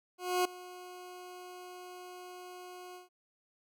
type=tone with ADSR envelope; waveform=20% pulse; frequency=361.8 Hz; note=F#4; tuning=39 cents flat; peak=-21 dBFS; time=0.18-3.09 s; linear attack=270 ms; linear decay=5 ms; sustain=-20 dB; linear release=140 ms; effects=none

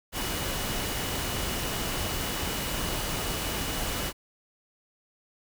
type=tone in noise; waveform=sine; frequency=2931 Hz; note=F#7; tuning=17 cents flat; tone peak=-41 dBFS; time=0.12-4.13 s; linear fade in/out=50 ms; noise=pink; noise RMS=-31 dBFS; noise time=0.12-4.13 s; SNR=-13 dB; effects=none

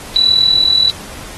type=tone with amplitude modulation; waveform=sine; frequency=3951 Hz; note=B7; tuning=in tune; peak=-5 dBFS; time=0.16-0.9 s; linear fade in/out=0 ms; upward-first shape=sine; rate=40.7 Hz; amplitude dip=70%; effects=pink hiss -32 dBFS RMS until 1.37 s + AAC 32 kbps

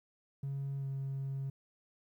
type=tone with pitch glide; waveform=triangle; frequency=138.2 to 136.14 Hz; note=C#3 to C#3; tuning=-5 to -31 cents; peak=-32 dBFS; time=0.43-1.5 s; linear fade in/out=5 ms; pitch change=-26 cents; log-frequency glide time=0.79-0.85 s; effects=tanh soft clip ceiling -31 dBFS + 12-bit

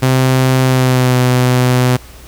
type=tone with pitch glide; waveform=sawtooth; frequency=130 to 125.93 Hz; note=C3 to B2; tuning=-11 to +34 cents; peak=-5 dBFS; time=0.02-1.97 s; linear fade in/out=10 ms; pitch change=-55 cents; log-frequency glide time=0.64-1.17 s; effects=added 60 Hz sine -36 dBFS peak until 2.27 s + pink hiss -39 dBFS RMS until 2.27 s

